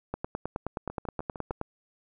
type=two click trains; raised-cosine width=1 ms; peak=-24 / -17 dBFS; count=5 / 15; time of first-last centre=0.9-1.511 / 0.14-1.614 s; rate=6.55 / 9.5 Hz; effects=none